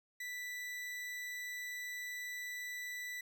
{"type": "tone", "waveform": "40% pulse", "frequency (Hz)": 1975.5, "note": "B6", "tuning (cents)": 0, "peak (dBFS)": -40, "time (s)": [0.2, 3.21], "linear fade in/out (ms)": 5, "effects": []}